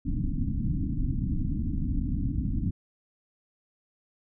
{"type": "low-pass noise", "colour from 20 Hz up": "pink", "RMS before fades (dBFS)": -28, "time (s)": [0.05, 2.71], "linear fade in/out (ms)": 10, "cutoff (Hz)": 300, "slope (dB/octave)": 96, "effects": []}